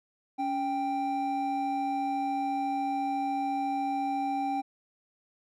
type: tone pair together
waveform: triangle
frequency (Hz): 280 / 786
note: C#4 / G5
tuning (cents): +18 / +4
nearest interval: octave + tritone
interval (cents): 1786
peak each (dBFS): -31 / -27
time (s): 0.38-4.62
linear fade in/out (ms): 20
effects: none